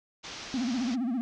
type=low-pass noise; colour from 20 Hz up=white; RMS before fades=-42 dBFS; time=0.23-0.96 s; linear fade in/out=20 ms; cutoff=6100 Hz; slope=48 dB/octave
type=tone with vibrato; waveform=triangle; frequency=246.9 Hz; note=B3; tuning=in tune; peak=-25 dBFS; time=0.54-1.21 s; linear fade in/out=0 ms; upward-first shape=sine; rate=15 Hz; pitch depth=160 cents each way
effects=none